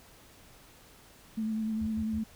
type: tone with vibrato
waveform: sine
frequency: 219.2 Hz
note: A3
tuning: 6 cents flat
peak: -29 dBFS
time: 1.37-2.24 s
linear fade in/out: 10 ms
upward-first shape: sine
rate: 10 Hz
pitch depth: 24 cents each way
type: tone bursts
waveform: sine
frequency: 80 Hz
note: D#2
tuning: 49 cents sharp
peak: -36 dBFS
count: 3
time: 1.81-2.19 s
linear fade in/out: 5 ms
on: 60 ms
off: 100 ms
effects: pink hiss -56 dBFS RMS until 2.35 s